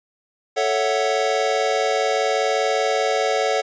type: chord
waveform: square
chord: F# minor seventh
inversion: first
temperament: equal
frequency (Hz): 440 / 554.4 / 659.3 / 740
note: A4 / C#5 / E5 / F#5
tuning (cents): 0 / 0 / 0 / 0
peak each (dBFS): -24 / -24 / -27 / -24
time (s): 0.56-3.62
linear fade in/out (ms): 20
effects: resampled to 16000 Hz